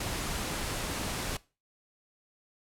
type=noise; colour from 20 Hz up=pink; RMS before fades=-34 dBFS; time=0-1.37 s; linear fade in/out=5 ms; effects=noise-tail reverb RT60 0.3 s tail -20 dB re dry + low-pass 12000 Hz 12 dB/octave